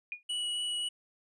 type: tone with exponential decay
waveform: sine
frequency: 2443 Hz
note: D#7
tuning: 32 cents flat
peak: -31 dBFS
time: 0.12-0.23 s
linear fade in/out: 1 ms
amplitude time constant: 23 ms
type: tone with vibrato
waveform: square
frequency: 2933 Hz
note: F#7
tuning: 16 cents flat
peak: -32 dBFS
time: 0.29-0.89 s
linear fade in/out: 10 ms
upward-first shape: triangle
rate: 3.7 Hz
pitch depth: 9 cents each way
effects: resampled to 22050 Hz